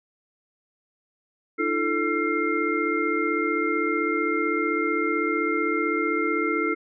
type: tone cluster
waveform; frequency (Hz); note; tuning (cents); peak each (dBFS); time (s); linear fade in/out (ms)
sine; 304.1 / 339.8 / 438.2 / 1355 / 2117; D#4 / F4 / A4 / E6 / C7; -40 / -47 / -7 / +47 / +20; -28; 1.58-6.75; 20
effects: none